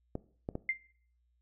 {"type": "clicks", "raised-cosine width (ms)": 2, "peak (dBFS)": -22, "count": 3, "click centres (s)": [0.154, 0.489, 0.554]}
{"type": "tone with exponential decay", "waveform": "sine", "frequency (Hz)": 2093, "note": "C7", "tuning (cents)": 0, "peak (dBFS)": -25, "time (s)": [0.69, 0.81], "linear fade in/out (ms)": 2, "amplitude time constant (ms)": 25}
{"effects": ["noise-tail reverb RT60 0.5 s tail -18 dB re dry", "added 60 Hz sine -70 dBFS peak until 1.41 s"]}